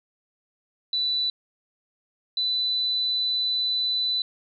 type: tone pair in turn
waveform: sine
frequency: 3973 / 3992 Hz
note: B7 / B7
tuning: +10 / +18 cents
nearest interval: unison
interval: 8 cents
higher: second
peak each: -22 dBFS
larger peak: neither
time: 0.93-1.3 / 2.37-4.22 s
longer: second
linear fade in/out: 2 ms
effects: none